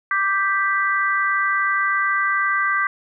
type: chord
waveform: sine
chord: G major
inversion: second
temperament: equal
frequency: 1174.7 / 1568 / 1975.5 Hz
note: D6 / G6 / B6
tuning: 0 / 0 / 0 cents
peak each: -21 / -21 / -23 dBFS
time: 0.11-2.87 s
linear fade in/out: 2 ms
effects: none